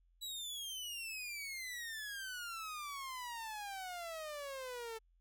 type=exponential sweep; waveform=sawtooth; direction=down; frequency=3947 to 440 Hz; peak=-39 dBFS; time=0.21-4.99 s; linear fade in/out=20 ms; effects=added 43 Hz sine -68 dBFS peak until 5.2 s